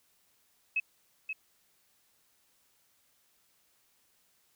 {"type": "tone with echo", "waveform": "sine", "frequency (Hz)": 2576, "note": "E7", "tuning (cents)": -41, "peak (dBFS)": -26, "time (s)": [0.76, 0.8], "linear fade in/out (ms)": 5, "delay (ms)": 530, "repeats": 1, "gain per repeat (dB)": -7, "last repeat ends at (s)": 1.33, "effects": ["white hiss -70 dBFS RMS until 4.55 s"]}